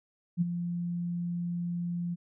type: tone with ADSR envelope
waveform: sine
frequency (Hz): 173.5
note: F3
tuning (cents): -11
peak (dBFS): -21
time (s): 0.37-2.16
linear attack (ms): 43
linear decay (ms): 22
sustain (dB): -9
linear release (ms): 28
effects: none